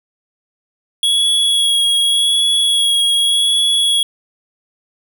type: tone with vibrato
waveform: square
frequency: 3338 Hz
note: G#7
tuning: 8 cents sharp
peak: -12 dBFS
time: 1.03-4.03 s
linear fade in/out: 2 ms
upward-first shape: sine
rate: 0.86 Hz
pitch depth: 19 cents each way
effects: none